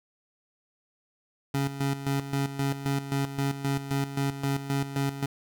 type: tone with tremolo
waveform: 25% pulse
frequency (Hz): 138.59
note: C#3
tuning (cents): 0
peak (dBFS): -21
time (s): 1.54-5.26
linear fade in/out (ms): 5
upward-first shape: square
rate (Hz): 3.8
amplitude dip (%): 70
effects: none